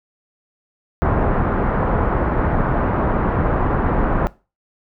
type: low-pass noise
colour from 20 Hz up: pink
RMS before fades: -18 dBFS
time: 1.02-4.27 s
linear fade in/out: 0 ms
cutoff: 1400 Hz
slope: 24 dB/octave
effects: noise-tail reverb RT60 0.3 s tail -20 dB re dry